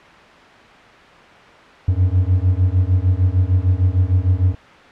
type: beating tone pair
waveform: triangle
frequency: 88.7 / 95.3 Hz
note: F2 / G2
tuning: +27 / -48 cents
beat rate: 6.6 Hz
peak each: -14 dBFS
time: 1.88-4.55 s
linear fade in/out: 5 ms
effects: white hiss -42 dBFS RMS until 4.91 s + low-pass 2000 Hz 12 dB/octave